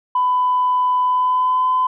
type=tone with pitch glide; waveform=sine; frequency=1000 to 1016.3 Hz; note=B5 to B5; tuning=+21 to +49 cents; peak=-13 dBFS; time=0.15-1.87 s; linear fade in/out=5 ms; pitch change=+28 cents; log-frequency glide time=1.02-1.69 s; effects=tanh soft clip ceiling -9 dBFS